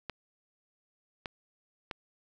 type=clicks; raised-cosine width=0.3 ms; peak=-20 dBFS; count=3; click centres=0.097 / 1.258 / 1.912 s; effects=none